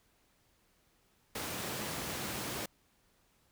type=high-pass noise; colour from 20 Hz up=pink; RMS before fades=-39 dBFS; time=1.35-2.66 s; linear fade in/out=5 ms; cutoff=110 Hz; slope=12 dB/octave; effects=pink hiss -71 dBFS RMS until 3.51 s